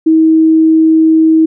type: tone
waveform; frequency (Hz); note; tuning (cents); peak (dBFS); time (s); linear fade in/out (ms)
sine; 319.6; D#4; +47; -4; 0.06-1.46; 10
effects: none